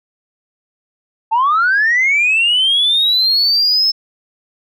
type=linear sweep; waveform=sine; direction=up; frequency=865 to 5274 Hz; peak=-9 dBFS; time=1.31-3.92 s; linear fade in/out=20 ms; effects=tanh soft clip ceiling -7 dBFS